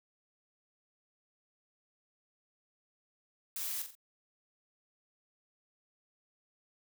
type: noise with echo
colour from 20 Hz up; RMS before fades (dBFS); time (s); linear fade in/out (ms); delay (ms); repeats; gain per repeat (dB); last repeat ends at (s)
blue; -38; 3.56-3.82; 2; 44; 3; -7; 3.952
effects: none